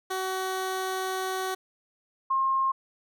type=tone pair in turn; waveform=15% pulse / sine; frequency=376.6 / 1067.6 Hz; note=F#4 / C6; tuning=+31 / +35 cents; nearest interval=octave + tritone; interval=1804 cents; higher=second; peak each=-22 dBFS; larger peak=neither; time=0.1-1.55 / 2.3-2.72 s; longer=first; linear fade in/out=10 ms; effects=none